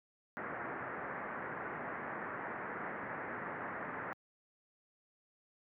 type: low-pass noise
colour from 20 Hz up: white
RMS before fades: -42 dBFS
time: 0.37-4.13 s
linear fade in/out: 0 ms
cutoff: 1900 Hz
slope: 48 dB/octave
effects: high-pass 150 Hz 12 dB/octave